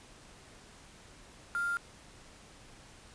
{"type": "tone with quantisation", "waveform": "sine", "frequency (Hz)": 1396.9, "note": "F6", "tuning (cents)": 0, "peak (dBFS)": -30, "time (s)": [1.55, 1.77], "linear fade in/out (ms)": 0, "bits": 7, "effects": ["pink hiss -55 dBFS RMS until 3.14 s", "resampled to 22050 Hz"]}